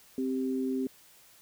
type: tone pair together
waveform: sine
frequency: 261.6 / 392 Hz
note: C4 / G4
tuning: 0 / 0 cents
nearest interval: perfect fifth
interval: 700 cents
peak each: -29 / -34 dBFS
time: 0.18-0.87 s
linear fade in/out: 2 ms
effects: white hiss -58 dBFS RMS until 1.41 s